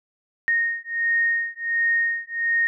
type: beating tone pair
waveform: sine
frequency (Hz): 1854 / 1855.4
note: A#6 / A#6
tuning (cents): -10 / -9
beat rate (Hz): 1.4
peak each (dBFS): -23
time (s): 0.48-2.67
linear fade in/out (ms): 0
effects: none